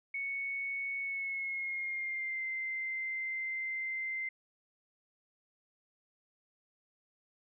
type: tone with pitch glide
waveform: sine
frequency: 2217 to 2081 Hz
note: C#7 to C7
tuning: 0 to -10 cents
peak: -34 dBFS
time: 0.14-4.29 s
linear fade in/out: 5 ms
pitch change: -110 cents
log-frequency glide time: 1-2.44 s
effects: none